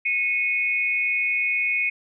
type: tone pair together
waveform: sine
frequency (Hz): 2186 / 2489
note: C#7 / D#7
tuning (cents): -25 / 0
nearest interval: major second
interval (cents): 225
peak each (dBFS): -23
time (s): 0.05-1.9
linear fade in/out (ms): 10
effects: none